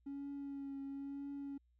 triangle tone with vibrato, 278.2 Hz, C#4, 6 cents sharp, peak -39 dBFS, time 0.06-1.58 s, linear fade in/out 10 ms, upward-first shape triangle, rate 1 Hz, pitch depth 24 cents each way, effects tanh soft clip ceiling -38 dBFS + added 60 Hz sine -70 dBFS peak until 1.79 s

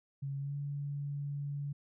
sine tone with pitch glide, 138.59 to 142.9 Hz, C#3 to D3, 0 to -47 cents, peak -35 dBFS, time 0.22-1.73 s, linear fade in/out 10 ms, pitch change +53 cents, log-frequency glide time 0.38-0.55 s, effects none

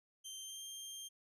20% pulse tone with pitch glide, 3136 to 3182 Hz, G7 to G7, 0 to +25 cents, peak -40 dBFS, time 0.24-1.09 s, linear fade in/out 20 ms, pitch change +25 cents, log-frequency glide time 0.38-0.64 s, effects none

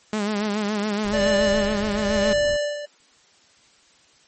sawtooth tone with vibrato, 208.8 Hz, G#3, 10 cents sharp, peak -18 dBFS, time 0.13-2.33 s, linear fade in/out 2 ms, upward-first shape sine, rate 7.1 Hz, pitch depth 62 cents each way
brown noise, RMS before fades -34 dBFS, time 1.04-2.57 s, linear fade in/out 10 ms
square tone with tremolo, 587.3 Hz, D5, in tune, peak -18 dBFS, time 1.13-2.86 s, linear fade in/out 10 ms, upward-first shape sine, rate 1 Hz, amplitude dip 80%
effects white hiss -56 dBFS RMS until 4.27 s + MP3 32 kbps

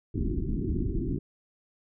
pink low-pass noise, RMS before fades -29 dBFS, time 0.14-1.19 s, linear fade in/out 10 ms, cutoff 390 Hz, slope 96 dB/octave, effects none

